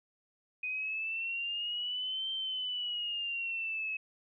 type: exponential two-way sweep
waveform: sine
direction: up then down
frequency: 2489 to 3133 to 2568 Hz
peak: -33 dBFS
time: 0.63-3.97 s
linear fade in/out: 5 ms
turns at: 2.31 s
effects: none